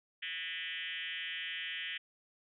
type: tone with frequency modulation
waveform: sine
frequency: 2489 Hz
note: D#7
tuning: in tune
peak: -37 dBFS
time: 0.22-1.98 s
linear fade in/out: 10 ms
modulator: 169 Hz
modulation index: 4.7
effects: none